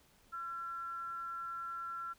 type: tone with frequency modulation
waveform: sine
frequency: 1355 Hz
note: E6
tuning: 47 cents sharp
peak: -39 dBFS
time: 0.32-2.14 s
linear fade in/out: 20 ms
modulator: 312 Hz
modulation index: 0.24
effects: pink hiss -67 dBFS RMS until 2.18 s